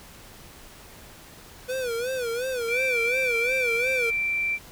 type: tone with vibrato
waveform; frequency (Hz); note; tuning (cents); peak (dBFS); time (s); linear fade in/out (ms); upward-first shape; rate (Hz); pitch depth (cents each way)
square; 491.2; B4; -9; -27; 1.68-4.11; 20; sine; 2.8; 120
type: tone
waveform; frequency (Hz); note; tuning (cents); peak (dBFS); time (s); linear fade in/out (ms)
sine; 2346; D7; -2; -23; 2.67-4.59; 50
effects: pink hiss -47 dBFS RMS until 4.71 s